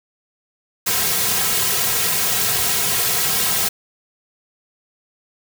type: noise with comb filter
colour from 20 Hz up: white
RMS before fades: -19 dBFS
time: 0.86-3.69 s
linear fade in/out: 10 ms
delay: 3.4 ms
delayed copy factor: -0.95
effects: none